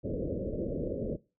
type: low-pass noise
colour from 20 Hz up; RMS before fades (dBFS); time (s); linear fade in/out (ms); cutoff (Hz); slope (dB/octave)
white; -34; 0.03-1.17; 20; 580; 96
effects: noise-tail reverb RT60 0.3 s tail -20 dB re dry